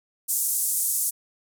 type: band-pass noise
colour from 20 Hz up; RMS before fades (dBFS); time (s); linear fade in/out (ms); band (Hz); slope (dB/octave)
white; -25; 0.28-1.11; 20; 7500 to 13000; 24
effects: none